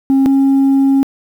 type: tone pair in turn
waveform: sine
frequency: 270.1 / 272.3 Hz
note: C#4 / C#4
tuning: -45 / -31 cents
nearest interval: unison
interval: 14 cents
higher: second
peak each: -5 dBFS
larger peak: neither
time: 0.1-0.26 / 0.26-1.03 s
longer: second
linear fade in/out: 0 ms
effects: tanh soft clip ceiling -7 dBFS + 7-bit